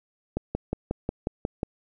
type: click train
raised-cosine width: 2 ms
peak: -13 dBFS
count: 8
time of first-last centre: 0.37-1.631 s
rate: 5.55 Hz
effects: none